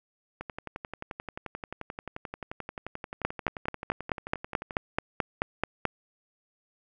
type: two click trains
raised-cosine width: 0.5 ms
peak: -10 / -21 dBFS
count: 13 / 50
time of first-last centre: 3.25-5.853 / 0.41-4.708 s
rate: 4.61 / 11.4 Hz
effects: none